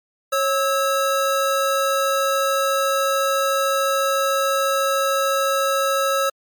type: tone pair together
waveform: square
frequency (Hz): 546.6 / 1300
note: C#5 / E6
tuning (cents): -24 / -24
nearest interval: octave + minor third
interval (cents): 1500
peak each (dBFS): -21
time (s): 0.32-6.3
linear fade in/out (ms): 10
effects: MP3 96 kbps